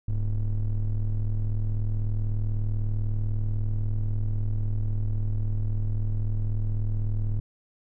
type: ring-modulated tone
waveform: triangle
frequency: 62 Hz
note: B1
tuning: 7 cents sharp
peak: -18 dBFS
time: 0.08-7.4 s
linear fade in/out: 5 ms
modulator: 41.9 Hz
effects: none